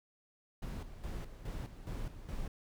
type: noise with tremolo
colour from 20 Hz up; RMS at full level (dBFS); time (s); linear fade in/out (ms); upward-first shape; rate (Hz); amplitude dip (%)
brown; -40; 0.62-2.48; 5; square; 2.4; 65
effects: none